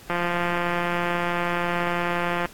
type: click train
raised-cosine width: 0.5 ms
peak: -10 dBFS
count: 411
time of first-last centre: 0.1-2.456 s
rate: 174 Hz
effects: pink hiss -47 dBFS RMS until 2.53 s + AAC 64 kbps